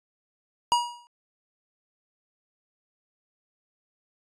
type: tone with exponential decay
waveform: square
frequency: 958 Hz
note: A#5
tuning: 47 cents sharp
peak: -17 dBFS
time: 0.72-1.07 s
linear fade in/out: 0 ms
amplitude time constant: 75 ms
effects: resampled to 22050 Hz